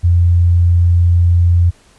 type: tone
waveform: sine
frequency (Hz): 86.8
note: F2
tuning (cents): -10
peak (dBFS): -7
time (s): 0.03-1.71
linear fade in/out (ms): 20
effects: pink hiss -49 dBFS RMS until 1.98 s + resampled to 24000 Hz